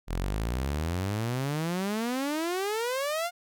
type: exponential sweep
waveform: sawtooth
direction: up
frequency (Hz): 40.53 to 718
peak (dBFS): -24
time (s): 0.07-3.31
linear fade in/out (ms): 50
effects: none